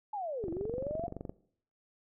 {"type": "linear two-way sweep", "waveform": "sine", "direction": "down then up", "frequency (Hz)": [866, 320, 703], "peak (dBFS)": -34, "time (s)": [0.13, 1.07], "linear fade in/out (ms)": 5, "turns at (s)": 0.5}
{"type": "click train", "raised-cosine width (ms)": 2, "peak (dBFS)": -26, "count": 21, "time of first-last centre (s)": [0.44, 1.295], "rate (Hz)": 23.4}
{"effects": ["noise-tail reverb RT60 0.6 s tail -19 dB re dry"]}